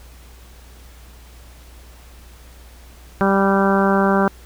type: harmonic tone with a mistuned harmonic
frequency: 196 Hz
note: G3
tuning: in tune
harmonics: 1 / 2 / 3 / 4 / 5 / 6 / 7 / 8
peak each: -17 / -20 / -22 / -23 / -24 / -25 / -25 / -26 dBFS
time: 3.21-4.28 s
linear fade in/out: 0 ms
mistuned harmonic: 8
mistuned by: -23 cents
effects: added 60 Hz sine -41 dBFS peak until 4.45 s + pink hiss -48 dBFS RMS until 4.45 s